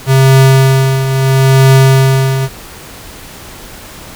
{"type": "tone with tremolo", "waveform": "square", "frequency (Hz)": 133.5, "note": "C3", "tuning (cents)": 35, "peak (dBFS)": -3, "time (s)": [0.06, 2.49], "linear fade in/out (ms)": 50, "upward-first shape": "triangle", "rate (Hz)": 0.75, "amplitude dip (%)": 65, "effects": ["pink hiss -31 dBFS RMS until 4.15 s"]}